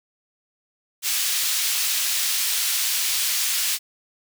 pink high-pass noise, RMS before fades -23 dBFS, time 1.02-3.79 s, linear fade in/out 50 ms, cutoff 3100 Hz, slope 12 dB/octave, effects none

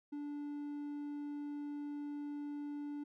triangle tone, 291.1 Hz, D4, 15 cents flat, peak -38 dBFS, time 0.12-3.04 s, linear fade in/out 10 ms, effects none

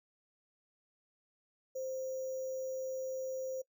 sine tone with sample-and-hold, 523 Hz, C5, 1 cent flat, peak -36 dBFS, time 1.75-3.62 s, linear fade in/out 10 ms, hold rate 6300 Hz, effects noise-tail reverb RT60 0.1 s tail -22 dB re dry

